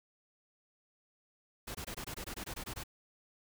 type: noise bursts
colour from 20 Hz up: pink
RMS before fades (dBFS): -42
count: 12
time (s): 1.67-2.837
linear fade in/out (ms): 10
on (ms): 78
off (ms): 21
effects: none